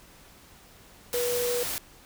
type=tone in noise; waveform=sine; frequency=485.7 Hz; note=B4; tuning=29 cents flat; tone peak=-26 dBFS; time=1.14-1.63 s; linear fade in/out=0 ms; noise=white; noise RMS=-32 dBFS; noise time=1.13-1.78 s; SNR=+3 dB; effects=pink hiss -53 dBFS RMS until 2.05 s